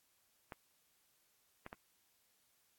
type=clicks; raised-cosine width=0.5 ms; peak=-30 dBFS; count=3; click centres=0.522 / 1.664 / 1.729 s; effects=white hiss -75 dBFS RMS until 2.78 s + AAC 64 kbps